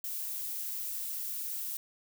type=noise; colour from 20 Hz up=violet; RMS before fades=-37 dBFS; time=0.04-1.77 s; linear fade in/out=2 ms; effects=none